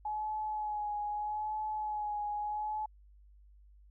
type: tone with vibrato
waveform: sine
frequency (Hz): 845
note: G#5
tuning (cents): +30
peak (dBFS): -33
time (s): 0.05-2.86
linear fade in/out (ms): 5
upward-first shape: sine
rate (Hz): 0.79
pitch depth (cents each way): 27
effects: added 50 Hz sine -56 dBFS peak until 3.9 s